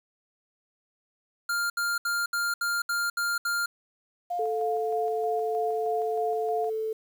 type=tone bursts; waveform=square; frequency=1400 Hz; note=F6; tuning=4 cents sharp; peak=-26 dBFS; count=8; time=1.49-3.66 s; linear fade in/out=5 ms; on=210 ms; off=70 ms
type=tone with tremolo; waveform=sine; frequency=705 Hz; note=F5; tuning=16 cents sharp; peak=-27 dBFS; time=4.3-6.7 s; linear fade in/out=10 ms; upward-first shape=square; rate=3.2 Hz; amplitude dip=30%
type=tone; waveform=sine; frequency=439.4 Hz; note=A4; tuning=2 cents flat; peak=-27 dBFS; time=4.39-6.93 s; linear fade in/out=5 ms
effects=9-bit